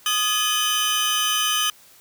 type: tone cluster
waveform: sawtooth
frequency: 1240 / 1701 / 3039 Hz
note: D#6 / G#6 / F#7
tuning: -6 / +41 / +46 cents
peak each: -21 / -27 / -18 dBFS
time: 0.06-1.7 s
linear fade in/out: 2 ms
effects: white hiss -51 dBFS RMS until 2 s